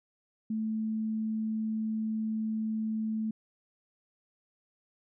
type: tone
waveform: sine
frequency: 219.1 Hz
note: A3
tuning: 7 cents flat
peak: -29 dBFS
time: 0.5-3.31 s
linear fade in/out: 5 ms
effects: none